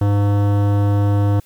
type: tone with hard clipping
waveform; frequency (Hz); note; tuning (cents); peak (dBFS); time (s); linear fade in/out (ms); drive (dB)
sine; 101.6; G#2; -38; -15; 0.01-1.4; 5; 17
effects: white hiss -53 dBFS RMS until 1.45 s